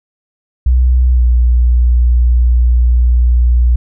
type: tone with pitch glide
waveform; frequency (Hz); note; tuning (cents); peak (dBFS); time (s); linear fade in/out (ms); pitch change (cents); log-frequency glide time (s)
sine; 62.5 to 60.34; B1 to B1; +21 to -40; -6; 0.66-3.76; 5; -61; 1.14-1.22
effects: none